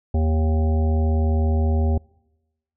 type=harmonic tone; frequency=78.8 Hz; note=D#2; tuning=23 cents sharp; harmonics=1 / 3 / 5 / 7 / 9 / 10; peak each=-17 / -27 / -31 / -34 / -36 / -37 dBFS; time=0.14-1.98 s; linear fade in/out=5 ms; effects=noise-tail reverb RT60 1.0 s tail -26 dB re dry